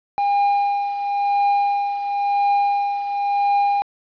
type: tone with tremolo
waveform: triangle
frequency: 808 Hz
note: G#5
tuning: 48 cents flat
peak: -12 dBFS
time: 0.18-3.82 s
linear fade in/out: 0 ms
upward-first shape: triangle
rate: 0.96 Hz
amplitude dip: 65%
effects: resampled to 11025 Hz + 8-bit